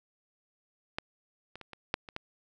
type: clicks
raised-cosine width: 0.3 ms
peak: -16 / -28 / -29 / -28 / -11 / -28 / -20 dBFS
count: 7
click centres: 0.985 / 1.556 / 1.613 / 1.733 / 1.941 / 2.088 / 2.164 s
effects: none